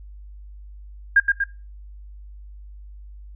sine tone with echo, 1616 Hz, G#6, 48 cents flat, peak -10 dBFS, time 1.16-1.2 s, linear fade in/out 5 ms, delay 120 ms, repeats 2, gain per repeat -4 dB, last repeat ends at 1.44 s, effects noise-tail reverb RT60 0.3 s tail -20 dB re dry + added 50 Hz sine -38 dBFS peak until 3.35 s

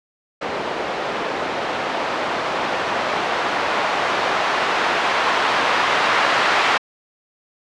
violet noise with low-pass filter sweep, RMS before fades -20 dBFS, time 0.41-6.78 s, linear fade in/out 10 ms, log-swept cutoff 540 to 1100 Hz, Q 0.91, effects low-pass 4000 Hz 12 dB/octave

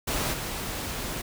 pink noise with level steps, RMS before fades -28 / -33 dBFS, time 0.07-1.22 s, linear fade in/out 10 ms, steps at 0.32 s, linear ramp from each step 20 ms, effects none

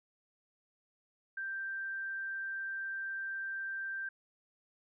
sine tone, 1572 Hz, G6, 4 cents sharp, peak -36 dBFS, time 1.37-4.09 s, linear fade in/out 5 ms, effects none

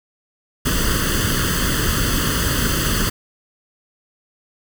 pink noise with comb filter, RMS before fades -19 dBFS, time 0.65-3.1 s, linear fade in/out 10 ms, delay 0.64 ms, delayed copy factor +0.85, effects none

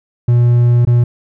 triangle tone with dropouts, 120.4 Hz, B2, 44 cents flat, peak -5 dBFS, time 0.28-1.04 s, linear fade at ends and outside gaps 5 ms, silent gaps 0.851-0.871 s, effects none

